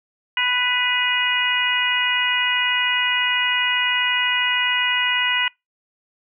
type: harmonic tone with a mistuned harmonic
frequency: 495.2 Hz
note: B4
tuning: 5 cents sharp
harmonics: 2 / 3 / 4 / 5 / 6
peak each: -27 / -26 / -22 / -25 / -22 dBFS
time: 0.37-5.48 s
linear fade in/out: 2 ms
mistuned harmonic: 6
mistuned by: -47 cents
effects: noise-tail reverb RT60 0.2 s tail -26 dB re dry